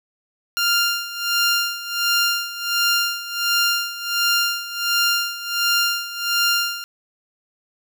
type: tone with tremolo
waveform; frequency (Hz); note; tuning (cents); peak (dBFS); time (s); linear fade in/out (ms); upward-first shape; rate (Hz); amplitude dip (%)
15% pulse; 1396.9; F6; 0; -9; 0.57-6.84; 0; sine; 1.4; 80
effects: none